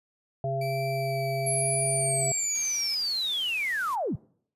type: harmonic tone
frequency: 135 Hz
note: C#3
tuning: 45 cents flat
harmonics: 1 / 3 / 5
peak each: -30 / -36 / -29 dBFS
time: 0.44-2.32 s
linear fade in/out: 2 ms
type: tone with vibrato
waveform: 30% pulse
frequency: 2316 Hz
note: D7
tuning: 25 cents flat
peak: -35 dBFS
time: 0.61-2.95 s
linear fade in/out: 5 ms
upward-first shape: sine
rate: 1.1 Hz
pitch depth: 12 cents each way
type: linear sweep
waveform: sine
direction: down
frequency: 11175 to 82.41 Hz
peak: -26 dBFS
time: 1.46-4.16 s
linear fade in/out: 10 ms
type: noise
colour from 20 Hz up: white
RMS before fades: -46 dBFS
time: 2.54-3.96 s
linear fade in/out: 20 ms
effects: noise-tail reverb RT60 0.6 s tail -24 dB re dry + resampled to 32000 Hz